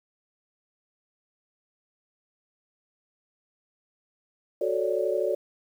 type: chord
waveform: sine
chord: D major seventh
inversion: first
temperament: equal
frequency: 370 / 440 / 554.4 / 587.3 Hz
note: F#4 / A4 / C#5 / D5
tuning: 0 / 0 / 0 / 0 cents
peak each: -29 dBFS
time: 4.61-5.35 s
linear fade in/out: 5 ms
effects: 9-bit